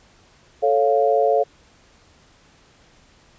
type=chord; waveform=sine; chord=A augmented; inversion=none; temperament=equal; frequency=440 / 554.4 / 698.5 Hz; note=A4 / C#5 / E#5; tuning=0 / 0 / 0 cents; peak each=-19 dBFS; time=0.62-1.44 s; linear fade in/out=20 ms; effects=pink hiss -54 dBFS RMS until 3.38 s + resampled to 16000 Hz